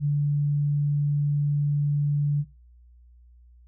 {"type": "tone", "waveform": "sine", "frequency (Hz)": 145.3, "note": "D3", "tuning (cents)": -18, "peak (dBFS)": -20, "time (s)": [0, 2.45], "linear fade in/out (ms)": 50, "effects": ["noise-tail reverb RT60 0.3 s tail -22 dB re dry", "added 60 Hz sine -50 dBFS peak until 3.67 s"]}